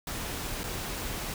pink noise with dropouts, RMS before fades -35 dBFS, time 0.07-1.34 s, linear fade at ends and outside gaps 2 ms, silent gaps 0.634-0.639 s, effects none

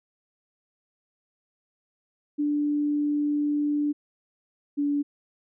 sine tone pair in turn, 293.7 / 288.2 Hz, D4 / D4, 0 / -33 cents, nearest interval unison, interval 33 cents, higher first, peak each -22 dBFS, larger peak neither, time 2.38-3.93 / 4.77-5.03 s, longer first, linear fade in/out 20 ms, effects none

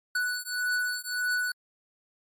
square beating tone pair, 1480 / 1481.7 Hz, F#6 / F#6, 0 / +2 cents, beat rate 1.7 Hz, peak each -31 dBFS, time 0.15-1.52 s, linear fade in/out 5 ms, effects MP3 64 kbps

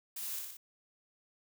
blue noise with echo, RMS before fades -41 dBFS, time 0.16-0.39 s, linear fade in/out 5 ms, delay 60 ms, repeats 3, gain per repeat -3 dB, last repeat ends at 0.57 s, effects none

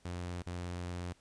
sawtooth tone with dropouts, 88.3 Hz, F2, 20 cents sharp, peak -34 dBFS, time 0.05-1.13 s, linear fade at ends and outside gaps 5 ms, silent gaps 0.422-0.464 s, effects pink hiss -67 dBFS RMS until 1.2 s + resampled to 22050 Hz

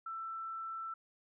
sine tone, 1332 Hz, E6, 18 cents sharp, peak -39 dBFS, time 0.06-0.94 s, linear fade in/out 5 ms, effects none

